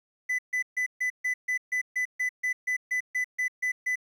triangle tone bursts, 2000 Hz, B6, 21 cents sharp, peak -23 dBFS, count 16, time 0.29-3.958 s, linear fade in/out 10 ms, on 98 ms, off 140 ms, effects 10-bit

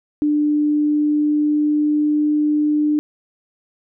sine tone with pitch glide, 297.4 to 299.5 Hz, D4 to D4, +22 to +34 cents, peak -14 dBFS, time 0.22-2.99 s, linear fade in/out 0 ms, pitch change +12 cents, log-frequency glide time 0.38-2.29 s, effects none

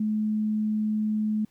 sine tone, 214.3 Hz, A3, 45 cents flat, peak -23 dBFS, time 0-1.45 s, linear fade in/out 5 ms, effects pink hiss -67 dBFS RMS until 1.5 s

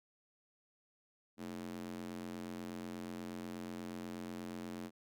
square tone with high-pass filter, 44.14 Hz, F1, 19 cents sharp, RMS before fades -45 dBFS, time 1.37-4.91 s, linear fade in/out 50 ms, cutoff 240 Hz, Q 2.4, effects none

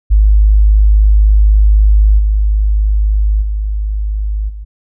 sine tone with level steps, 51.91 Hz, G#1, in tune, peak -4 / -8 / -13 / -23 dBFS, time 0.1-4.65 s, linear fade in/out 20 ms, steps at 2.18 / 3.41 / 4.48 s, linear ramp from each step 20 ms, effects none

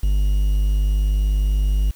triangle tone with quantisation, 50.2 Hz, G1, 42 cents sharp, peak -13 dBFS, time 0.03-1.91 s, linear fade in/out 5 ms, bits 7, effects white hiss -50 dBFS RMS until 1.95 s

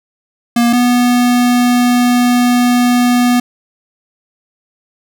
square tone pair in turn, 237 / 244.8 Hz, A#3 / B3, +29 / -15 cents, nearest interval minor second, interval 56 cents, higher second, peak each -9 dBFS, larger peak neither, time 0.56-0.73 / 0.73-3.4 s, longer second, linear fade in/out 5 ms, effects none

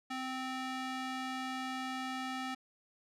square tone with band-pass filter, 260 Hz, C4, 11 cents flat, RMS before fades -39 dBFS, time 0.1-2.55 s, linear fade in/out 10 ms, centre 1800 Hz, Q 0.53, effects none

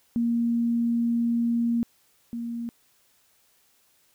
sine tone pair in turn, 234.4 / 234.4 Hz, A#3 / A#3, +10 / +10 cents, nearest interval unison, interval 0 cents, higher neither, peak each -21 / -29 dBFS, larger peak first, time 0.16-1.83 / 2.33-2.69 s, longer first, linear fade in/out 0 ms, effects white hiss -64 dBFS RMS until 4.14 s

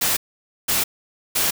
white noise bursts, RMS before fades -20 dBFS, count 3, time 0.01-1.51 s, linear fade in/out 10 ms, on 160 ms, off 510 ms, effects none

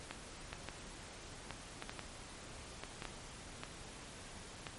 clicks, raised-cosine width 0.3 ms, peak -25 dBFS, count 12, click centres 0.11 / 0.53 / 0.687 / 1.507 / 1.824 / 1.895 / 1.993 / 2.836 / 3.022 / 3.053 / 3.635 / 4.668 s, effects pink hiss -51 dBFS RMS until 4.78 s + MP3 48 kbps

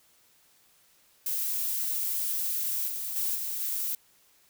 violet noise with level steps, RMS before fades -30 / -34 / -29 / -33 / -31 dBFS, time 1.26-3.95 s, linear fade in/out 2 ms, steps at 2.88 / 3.16 / 3.35 / 3.6 s, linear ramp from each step 2 ms, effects white hiss -63 dBFS RMS until 4.49 s

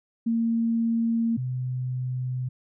sine tone pair in turn, 229.4 / 127.08 Hz, A#3 / B2, -28 / +50 cents, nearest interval minor seventh, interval 1022 cents, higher first, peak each -21 / -26 dBFS, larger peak first, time 0.26-1.37 / 1.37-2.49 s, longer second, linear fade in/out 10 ms, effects none

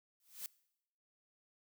blue noise with exponential growth, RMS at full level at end -40 dBFS, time 0.2-0.46 s, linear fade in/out 1 ms, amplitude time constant 56 ms, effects noise-tail reverb RT60 0.8 s tail -22 dB re dry

